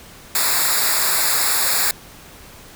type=noise with comb filter; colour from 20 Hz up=white; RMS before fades=-18 dBFS; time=0.35-1.91 s; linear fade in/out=2 ms; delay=0.33 ms; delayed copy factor=-0.9; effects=pink hiss -42 dBFS RMS until 2.75 s